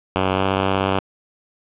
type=tone with pitch glide; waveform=5% pulse; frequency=94.4 to 96.22 Hz; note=F#2 to G2; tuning=+35 to -32 cents; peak=-6 dBFS; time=0.16-0.99 s; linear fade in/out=0 ms; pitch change=+33 cents; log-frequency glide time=0.33-0.45 s; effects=resampled to 8000 Hz + 8-bit